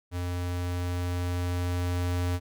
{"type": "tone with level ramp", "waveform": "square", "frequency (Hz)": 88.7, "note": "F2", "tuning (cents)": 27, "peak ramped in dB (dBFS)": [-30, -26], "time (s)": [0.11, 2.4], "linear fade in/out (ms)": 50, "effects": []}